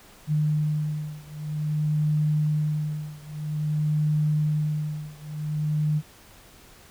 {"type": "beating tone pair", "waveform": "sine", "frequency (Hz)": [151.5, 152.01], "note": ["D#3", "D#3"], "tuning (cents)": [-46, -40], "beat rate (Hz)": 0.51, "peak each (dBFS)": [-25, -26], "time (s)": [0.27, 6.02], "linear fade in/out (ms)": 50, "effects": ["pink hiss -51 dBFS RMS until 6.9 s"]}